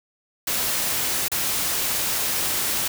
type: noise with dropouts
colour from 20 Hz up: white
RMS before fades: -24 dBFS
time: 0.47-2.88 s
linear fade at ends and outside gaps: 5 ms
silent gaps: 1.283-1.316 s
effects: none